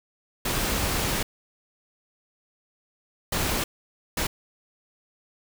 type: noise bursts at uneven times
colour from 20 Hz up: pink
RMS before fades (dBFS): -26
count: 3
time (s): 0.45-1.23 / 3.32-3.64 / 4.17-4.27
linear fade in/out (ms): 5
effects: none